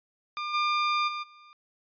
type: tone with level steps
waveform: sawtooth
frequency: 1200 Hz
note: D6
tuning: 37 cents sharp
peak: -27 / -20 / -28 / -47 dBFS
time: 0.37-1.53 s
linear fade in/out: 0 ms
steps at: 0.53 / 1.07 / 1.22 s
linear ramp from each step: 20 ms
effects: resampled to 11025 Hz